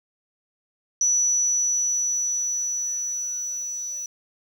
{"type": "tone with level ramp", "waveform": "sine", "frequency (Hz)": 5920, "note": "F#8", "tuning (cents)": 0, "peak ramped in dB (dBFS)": [-17, -29], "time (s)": [1.01, 4.06], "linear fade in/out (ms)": 2, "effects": ["8-bit"]}